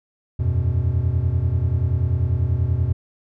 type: chord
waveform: triangle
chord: E suspended second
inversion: none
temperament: just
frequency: 82.41 / 92.71 / 123.61 Hz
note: E2 / F#2 / B2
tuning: 0 / +4 / +2 cents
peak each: -20 dBFS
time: 0.39-2.93 s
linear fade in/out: 10 ms
effects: none